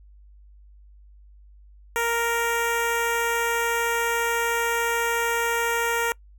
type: tone with notch filter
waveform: 10% pulse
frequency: 466.2 Hz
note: A#4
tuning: in tune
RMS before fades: -24 dBFS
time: 1.96-6.12 s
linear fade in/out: 0 ms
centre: 4200 Hz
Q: 1
effects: noise-tail reverb RT60 0.1 s tail -24 dB re dry + added 50 Hz sine -47 dBFS peak until 6.38 s